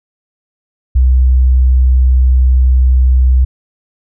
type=tone; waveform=sine; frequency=63.7 Hz; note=C2; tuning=46 cents flat; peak=-5 dBFS; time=0.95-3.45 s; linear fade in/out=10 ms; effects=none